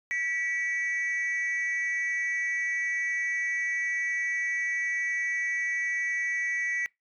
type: tone pair together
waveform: sine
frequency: 1948 / 2277 Hz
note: B6 / C#7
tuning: -24 / +46 cents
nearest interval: minor third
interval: 270 cents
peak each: -26 / -30 dBFS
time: 0.11-6.86 s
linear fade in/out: 0 ms
effects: noise-tail reverb RT60 0.2 s tail -25 dB re dry + tanh soft clip ceiling -24 dBFS